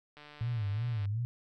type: click train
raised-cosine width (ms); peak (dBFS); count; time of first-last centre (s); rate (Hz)
0.3; -35; 132; 0.17-1.055; 148
type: tone with vibrato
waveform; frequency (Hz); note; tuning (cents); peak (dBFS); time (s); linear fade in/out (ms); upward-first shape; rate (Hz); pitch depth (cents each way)
sine; 110; A2; 0; -30; 0.41-1.25; 0; sine; 2.7; 170
effects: none